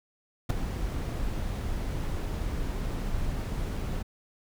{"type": "noise with ADSR envelope", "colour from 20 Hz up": "brown", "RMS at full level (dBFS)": -19, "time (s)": [0.49, 4.03], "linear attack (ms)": 13, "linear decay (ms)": 6, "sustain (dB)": -12, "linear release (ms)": 15, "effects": []}